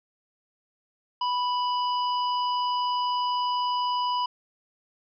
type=harmonic tone; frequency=988 Hz; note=B5; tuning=in tune; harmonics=1 / 3 / 5; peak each=-24 / -34 / -38 dBFS; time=1.21-4.26 s; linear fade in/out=5 ms; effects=none